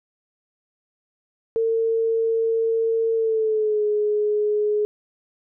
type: tone with pitch glide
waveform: sine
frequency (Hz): 452.6 to 419.9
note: A4 to G#4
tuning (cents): +49 to +19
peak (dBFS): -18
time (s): 1.56-4.85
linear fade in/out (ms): 0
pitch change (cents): -130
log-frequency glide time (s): 3.14-3.84
effects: none